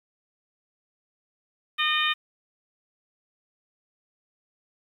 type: harmonic tone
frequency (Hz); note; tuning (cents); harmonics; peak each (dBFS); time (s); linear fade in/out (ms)
611; D#5; -32; 2 / 3 / 4 / 5 / 6; -28 / -28 / -28 / -28 / -28; 1.78-2.14; 20
effects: 9-bit